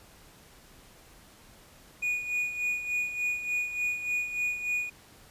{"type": "tone with tremolo", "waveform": "triangle", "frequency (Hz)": 2458, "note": "D#7", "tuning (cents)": -22, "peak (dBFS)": -24, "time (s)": [2.02, 4.9], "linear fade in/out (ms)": 10, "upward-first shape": "sine", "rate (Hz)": 3.4, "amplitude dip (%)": 65, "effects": ["pink hiss -55 dBFS RMS until 5.3 s", "resampled to 32000 Hz"]}